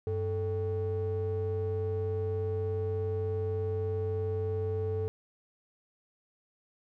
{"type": "ring-modulated tone", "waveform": "triangle", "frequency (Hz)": 171.3, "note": "F3", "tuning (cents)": -33, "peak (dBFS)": -24, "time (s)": [0.07, 5.08], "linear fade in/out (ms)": 0, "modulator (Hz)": 267, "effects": []}